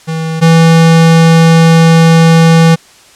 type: tone pair in turn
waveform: square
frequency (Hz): 161.3 / 164.21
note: E3 / E3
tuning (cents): -37 / -6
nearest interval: unison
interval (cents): 31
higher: second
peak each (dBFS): -14 / -3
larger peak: second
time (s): 0.07-0.41 / 0.41-2.76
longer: second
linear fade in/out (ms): 20
effects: white hiss -40 dBFS RMS until 3.15 s + low-pass 8000 Hz 12 dB/octave